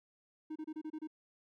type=tone bursts; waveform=triangle; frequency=311.1 Hz; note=D#4; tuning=in tune; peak=-37 dBFS; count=7; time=0.5-1.074 s; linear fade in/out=10 ms; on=58 ms; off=28 ms; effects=none